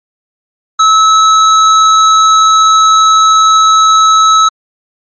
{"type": "tone", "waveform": "square", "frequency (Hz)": 1298, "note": "E6", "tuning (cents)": -27, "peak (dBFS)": -4, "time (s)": [0.79, 4.49], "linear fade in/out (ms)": 10, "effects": ["MP3 32 kbps"]}